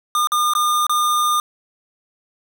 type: tone with dropouts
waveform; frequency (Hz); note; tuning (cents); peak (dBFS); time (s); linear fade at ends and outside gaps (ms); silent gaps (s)
square; 1211; D#6; -47; -16; 0.15-1.4; 1; 0.272-0.319 / 0.536-0.551 / 0.867-0.895
effects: none